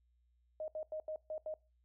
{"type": "tone bursts at uneven times", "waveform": "sine", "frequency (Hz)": 622.3, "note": "D#5", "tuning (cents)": 0, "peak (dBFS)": -38, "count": 6, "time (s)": [[0.6, 0.68], [0.75, 0.83], [0.92, 1], [1.08, 1.16], [1.3, 1.38], [1.46, 1.54]], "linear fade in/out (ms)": 2, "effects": ["noise-tail reverb RT60 0.3 s tail -23 dB re dry", "added 60 Hz sine -70 dBFS peak until 1.84 s"]}